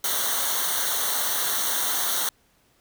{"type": "noise with comb filter", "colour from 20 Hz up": "white", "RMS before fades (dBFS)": -25, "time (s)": [0.04, 2.29], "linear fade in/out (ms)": 2, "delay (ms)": 0.4, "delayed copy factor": -0.85, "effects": ["pink hiss -63 dBFS RMS until 2.8 s"]}